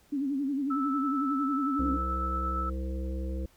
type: tone with vibrato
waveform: sine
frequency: 277.2 Hz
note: C#4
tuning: in tune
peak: -27 dBFS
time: 0.12-1.97 s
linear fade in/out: 10 ms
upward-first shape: sine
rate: 11 Hz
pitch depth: 94 cents each way
type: tone with tremolo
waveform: sine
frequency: 1313 Hz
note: E6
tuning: 7 cents flat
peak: -29 dBFS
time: 0.7-2.7 s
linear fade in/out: 10 ms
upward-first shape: triangle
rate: 8.6 Hz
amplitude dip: 30%
type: harmonic tone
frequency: 65.1 Hz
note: C2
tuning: 8 cents flat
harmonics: 1 / 3 / 5 / 7 / 8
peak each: -31 / -41 / -41 / -48 / -44 dBFS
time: 1.79-3.46 s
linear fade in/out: 5 ms
effects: pink hiss -63 dBFS RMS until 3.56 s